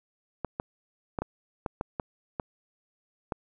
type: clicks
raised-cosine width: 1 ms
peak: -16 dBFS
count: 9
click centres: 0.447 / 0.599 / 1.188 / 1.22 / 1.662 / 1.811 / 1.998 / 2.398 / 3.322 s
effects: none